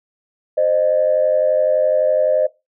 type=tone pair together; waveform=sine; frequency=521.2 / 613 Hz; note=C5 / D#5; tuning=-7 / -26 cents; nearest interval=minor third; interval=281 cents; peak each=-17 / -14 dBFS; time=0.57-2.47 s; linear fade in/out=10 ms; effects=noise-tail reverb RT60 0.2 s tail -17 dB re dry + tanh soft clip ceiling -5 dBFS